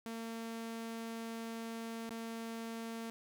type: tone with dropouts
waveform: sawtooth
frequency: 227.7 Hz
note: A#3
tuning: 40 cents flat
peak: -37 dBFS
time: 0.06-3.1 s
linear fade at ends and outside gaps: 0 ms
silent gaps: 2.093-2.107 s
effects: none